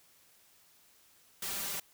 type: noise with comb filter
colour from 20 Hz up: white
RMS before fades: -37 dBFS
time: 1.42-1.8 s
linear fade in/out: 5 ms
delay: 5.1 ms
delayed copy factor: +0.75
effects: white hiss -64 dBFS RMS until 1.93 s